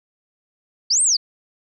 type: linear two-way sweep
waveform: sine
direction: up then down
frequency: 4314 to 8780 to 4314 Hz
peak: -14 dBFS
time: 0.9-1.17 s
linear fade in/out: 10 ms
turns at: 1.02 s
effects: none